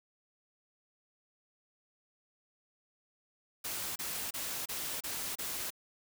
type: noise bursts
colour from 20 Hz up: white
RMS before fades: -38 dBFS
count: 6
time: 3.64-5.705 s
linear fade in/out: 10 ms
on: 320 ms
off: 29 ms
effects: none